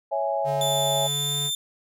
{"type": "chord", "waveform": "sine", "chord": "C# minor", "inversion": "none", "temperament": "equal", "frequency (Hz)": [554.4, 659.3, 830.6], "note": ["C#5", "E5", "G#5"], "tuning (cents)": [0, 0, 0], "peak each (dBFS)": -27, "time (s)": [0.11, 1.08], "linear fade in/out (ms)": 20}
{"type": "tone", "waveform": "square", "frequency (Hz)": 143.6, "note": "D3", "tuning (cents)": -39, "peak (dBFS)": -31, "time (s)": [0.44, 1.51], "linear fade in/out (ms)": 50}
{"type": "tone with pitch glide", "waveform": "sawtooth", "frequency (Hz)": [3520, 3573], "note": ["A7", "A7"], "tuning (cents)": [0, 26], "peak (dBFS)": -22, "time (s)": [0.61, 1.55], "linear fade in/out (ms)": 2, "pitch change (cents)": 26, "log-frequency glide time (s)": [1.05, 1.37]}
{"effects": []}